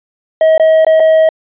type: tone with dropouts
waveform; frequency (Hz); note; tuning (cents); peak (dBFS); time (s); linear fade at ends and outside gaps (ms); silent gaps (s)
triangle; 637; D#5; +41; -3; 0.41-1.29; 2; 0.579-0.597 / 0.848-0.866 / 0.998-1.002
effects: resampled to 8000 Hz